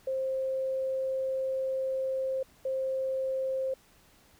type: tone pair in turn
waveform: sine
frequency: 528 / 528 Hz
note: C5 / C5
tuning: +16 / +16 cents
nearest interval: unison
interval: 0 cents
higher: neither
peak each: -28 dBFS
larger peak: neither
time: 0.07-2.43 / 2.65-3.74 s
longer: first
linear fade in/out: 5 ms
effects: pink hiss -61 dBFS RMS until 4.39 s